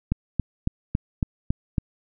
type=click train; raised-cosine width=5 ms; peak=-9 dBFS; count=7; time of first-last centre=0.12-1.782 s; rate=3.61 Hz; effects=none

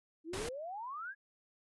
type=exponential sweep; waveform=sine; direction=up; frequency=306.9 to 1699 Hz; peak=-40 dBFS; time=0.24-1.15 s; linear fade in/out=50 ms
type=noise; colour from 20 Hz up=pink; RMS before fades=-41 dBFS; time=0.33-0.49 s; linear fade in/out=5 ms
effects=resampled to 24000 Hz

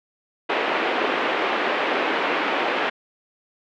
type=band-pass noise; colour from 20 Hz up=pink; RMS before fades=-23 dBFS; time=0.49-2.9 s; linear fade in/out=10 ms; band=320 to 2900 Hz; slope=24 dB/octave; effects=none

